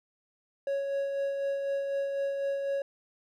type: tone with tremolo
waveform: triangle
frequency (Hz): 554.4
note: C#5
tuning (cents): 0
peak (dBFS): -25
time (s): 0.67-2.82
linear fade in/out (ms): 2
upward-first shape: sine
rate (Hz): 4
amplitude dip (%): 35
effects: none